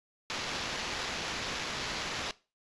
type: noise with sample-and-hold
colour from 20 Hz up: blue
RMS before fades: -36 dBFS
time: 0.3-2.31 s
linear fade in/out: 0 ms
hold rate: 8820 Hz
effects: noise-tail reverb RT60 0.3 s tail -19 dB re dry + resampled to 22050 Hz